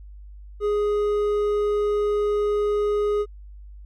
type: tone with hard clipping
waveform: triangle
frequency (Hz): 415.3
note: G#4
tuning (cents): 0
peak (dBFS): -21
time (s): 0.6-3.26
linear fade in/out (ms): 50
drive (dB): 9
effects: added 50 Hz sine -39 dBFS peak until 3.85 s